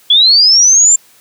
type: linear sweep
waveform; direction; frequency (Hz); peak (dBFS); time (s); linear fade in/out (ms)
sine; up; 3322 to 7370; -4; 0.1-0.96; 5
effects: white hiss -46 dBFS RMS until 1.2 s + high-pass 100 Hz 12 dB/octave